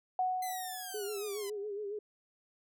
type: tone with exponential decay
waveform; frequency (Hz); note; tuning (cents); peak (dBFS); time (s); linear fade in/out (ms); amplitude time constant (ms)
sine; 740; F#5; 0; -27; 0.19-1.67; 2; 320
type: linear sweep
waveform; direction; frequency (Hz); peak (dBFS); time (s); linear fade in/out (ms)
5% pulse; down; 2055 to 987.8; -31; 0.42-1.5; 5
type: tone with vibrato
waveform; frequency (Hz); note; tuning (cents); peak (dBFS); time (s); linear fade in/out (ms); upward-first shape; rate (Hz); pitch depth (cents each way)
sine; 411.4; G#4; -16; -36; 0.94-1.99; 5; sine; 7.2; 66
effects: none